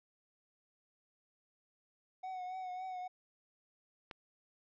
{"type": "tone with vibrato", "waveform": "triangle", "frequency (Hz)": 740, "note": "F#5", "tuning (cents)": 0, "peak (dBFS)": -38, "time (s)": [2.23, 3.08], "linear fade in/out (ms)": 10, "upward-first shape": "triangle", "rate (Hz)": 3.6, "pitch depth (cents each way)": 41}
{"type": "click", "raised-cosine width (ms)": 0.3, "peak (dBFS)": -29, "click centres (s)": 4.112}
{"effects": ["resampled to 16000 Hz"]}